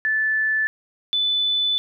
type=tone pair in turn; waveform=sine; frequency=1748 / 3496 Hz; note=A6 / A7; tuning=-12 / -12 cents; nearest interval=octave; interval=1200 cents; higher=second; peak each=-18 dBFS; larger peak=neither; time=0.05-0.67 / 1.13-1.78 s; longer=second; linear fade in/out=0 ms; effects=none